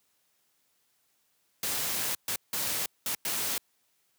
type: noise bursts at uneven times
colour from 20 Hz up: white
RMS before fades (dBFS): -31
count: 5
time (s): 1.63-2.15 / 2.28-2.36 / 2.53-2.86 / 3.06-3.15 / 3.25-3.58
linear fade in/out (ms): 2
effects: white hiss -72 dBFS RMS until 4.18 s + high-pass 80 Hz 12 dB/octave